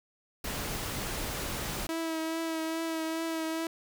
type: noise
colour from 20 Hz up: pink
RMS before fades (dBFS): -35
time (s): 0.44-1.87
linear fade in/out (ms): 5
type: tone with vibrato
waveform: sawtooth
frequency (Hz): 324.2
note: E4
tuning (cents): -29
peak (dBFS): -27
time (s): 1.89-3.67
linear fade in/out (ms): 2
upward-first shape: triangle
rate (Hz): 2.4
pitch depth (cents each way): 27
effects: none